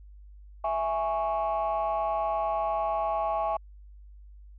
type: chord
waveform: sine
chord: C# minor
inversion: first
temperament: equal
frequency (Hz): 659.3 / 830.6 / 1108.7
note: E5 / G#5 / C#6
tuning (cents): 0 / 0 / 0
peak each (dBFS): -28 / -28 / -31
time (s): 0.64-3.57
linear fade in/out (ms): 5
effects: tanh soft clip ceiling -20 dBFS + added 50 Hz sine -46 dBFS peak until 4.58 s